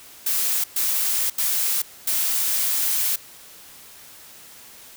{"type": "noise bursts at uneven times", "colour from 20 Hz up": "blue", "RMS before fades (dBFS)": -22, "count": 4, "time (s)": [[0.26, 0.64], [0.76, 1.3], [1.38, 1.82], [2.07, 3.16]], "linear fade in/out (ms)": 5, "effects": ["white hiss -45 dBFS RMS until 4.96 s"]}